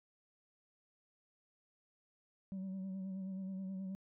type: tone with vibrato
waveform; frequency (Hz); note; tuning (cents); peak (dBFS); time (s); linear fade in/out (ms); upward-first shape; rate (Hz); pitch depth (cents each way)
sine; 190.4; F#3; +50; -37; 2.52-3.95; 0; sine; 9.4; 34
effects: tanh soft clip ceiling -39 dBFS